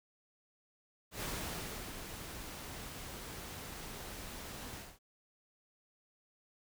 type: noise with ADSR envelope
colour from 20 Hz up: pink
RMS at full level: -39 dBFS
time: 1.11-4.99 s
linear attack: 110 ms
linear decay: 700 ms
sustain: -7 dB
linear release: 230 ms
effects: none